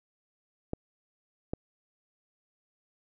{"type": "clicks", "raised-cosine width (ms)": 2, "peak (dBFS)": -18, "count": 2, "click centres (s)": [0.734, 1.535], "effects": []}